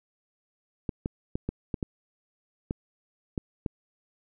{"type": "clicks", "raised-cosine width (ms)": 3, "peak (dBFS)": -16, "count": 9, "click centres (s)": [0.892, 1.059, 1.355, 1.49, 1.742, 1.828, 2.709, 3.378, 3.662], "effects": []}